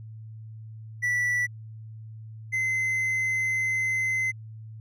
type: tone pair in turn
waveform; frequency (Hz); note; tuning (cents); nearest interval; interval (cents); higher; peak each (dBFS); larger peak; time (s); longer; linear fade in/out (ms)
triangle; 1961 / 2057; B6 / C7; -13 / -30; minor second; 83; second; -21 / -22; first; 1.02-1.47 / 2.52-4.32; second; 20
effects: added 110 Hz sine -39 dBFS peak until 4.8 s